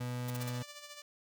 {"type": "tone", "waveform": "35% pulse", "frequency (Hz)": 123.47, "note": "B2", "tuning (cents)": 0, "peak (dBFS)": -34, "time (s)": [0, 0.63], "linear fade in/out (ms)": 10}
{"type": "noise bursts", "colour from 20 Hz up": "white", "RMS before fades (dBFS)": -44, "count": 4, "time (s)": [0.28, 0.496], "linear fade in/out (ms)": 5, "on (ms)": 24, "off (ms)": 40}
{"type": "tone with tremolo", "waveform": "5% pulse", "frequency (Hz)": 587.3, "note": "D5", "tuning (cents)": 0, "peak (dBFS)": -34, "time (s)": [0.4, 1.02], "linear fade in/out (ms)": 2, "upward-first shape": "sine", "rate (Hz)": 14, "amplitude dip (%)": 55}
{"effects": []}